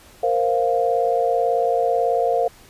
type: chord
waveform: sine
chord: Bb suspended second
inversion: none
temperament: just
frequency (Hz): 466.2 / 524.4 / 699.2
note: Bb4 / C5 / F5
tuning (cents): 0 / +4 / +2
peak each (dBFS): -21 / -22 / -20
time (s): 0.23-2.48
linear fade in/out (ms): 5
effects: pink hiss -48 dBFS RMS until 2.69 s + resampled to 32000 Hz